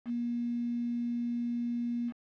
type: tone with quantisation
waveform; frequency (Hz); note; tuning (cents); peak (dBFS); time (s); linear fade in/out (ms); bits
sine; 238.3; A#3; +38; -30; 0.05-2.13; 50; 8
effects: low-pass 2000 Hz 12 dB/octave